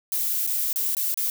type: noise with dropouts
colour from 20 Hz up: violet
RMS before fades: -25 dBFS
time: 0.12-1.3 s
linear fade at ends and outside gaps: 1 ms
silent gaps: 0.466-0.474 / 0.73-0.759 / 0.95-0.968 / 1.143-1.174 s
effects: none